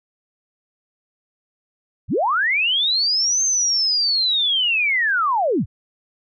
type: linear two-way sweep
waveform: sine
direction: up then down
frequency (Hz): 48.59 to 6370 to 57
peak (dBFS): -16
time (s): 2.08-5.66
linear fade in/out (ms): 50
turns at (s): 3.43
effects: none